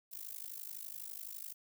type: noise with amplitude modulation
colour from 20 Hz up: violet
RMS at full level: -42 dBFS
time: 0.11-1.54 s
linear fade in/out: 20 ms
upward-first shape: sine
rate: 51.9 Hz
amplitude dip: 95%
effects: none